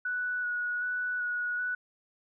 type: tone with vibrato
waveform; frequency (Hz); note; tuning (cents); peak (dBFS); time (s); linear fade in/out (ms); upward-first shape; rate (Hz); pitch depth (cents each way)
sine; 1470; F#6; -12; -29; 0.05-1.75; 5; square; 1.3; 13
effects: none